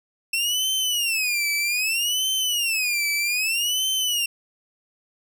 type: tone with vibrato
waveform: sawtooth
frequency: 2670 Hz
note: E7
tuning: 22 cents sharp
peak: -18 dBFS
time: 0.33-4.26 s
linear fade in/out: 5 ms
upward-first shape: sine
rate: 0.63 Hz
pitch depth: 250 cents each way
effects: none